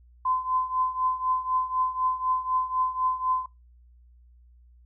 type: tone with tremolo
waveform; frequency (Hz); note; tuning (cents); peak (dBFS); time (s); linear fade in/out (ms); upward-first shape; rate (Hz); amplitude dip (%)
sine; 1025; C6; -36; -20; 0.25-3.46; 5; triangle; 4; 85
effects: noise-tail reverb RT60 0.2 s tail -21 dB re dry + added 60 Hz sine -52 dBFS peak until 4.85 s